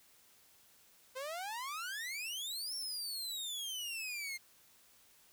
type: exponential two-way sweep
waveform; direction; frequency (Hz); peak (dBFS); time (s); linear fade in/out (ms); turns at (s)
sawtooth; up then down; 504 to 5500 to 2095; -36; 1.15-4.38; 20; 2.75
effects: white hiss -65 dBFS RMS until 5.32 s